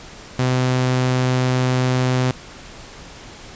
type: tone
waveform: sawtooth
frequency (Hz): 127.5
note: C3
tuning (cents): -44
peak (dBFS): -12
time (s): 0.39-2.31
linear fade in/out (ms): 2
effects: pink hiss -39 dBFS RMS until 3.55 s + resampled to 16000 Hz